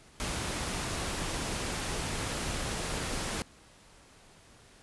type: noise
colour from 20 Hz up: pink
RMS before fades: -34 dBFS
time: 0.2-3.42 s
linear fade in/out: 0 ms
effects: pink hiss -57 dBFS RMS until 4.82 s + resampled to 24000 Hz